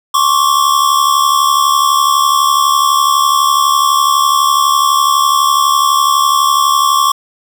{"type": "tone pair together", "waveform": "square", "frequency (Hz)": [1075, 1147], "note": ["C6", "D6"], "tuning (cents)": [47, -41], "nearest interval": "minor second", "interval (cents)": 112, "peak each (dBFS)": -12, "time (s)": [0.14, 7.12], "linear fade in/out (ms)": 5, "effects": []}